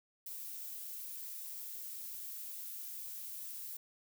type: noise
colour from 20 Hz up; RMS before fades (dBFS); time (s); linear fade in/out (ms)
violet; -45; 0.26-3.77; 5
effects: none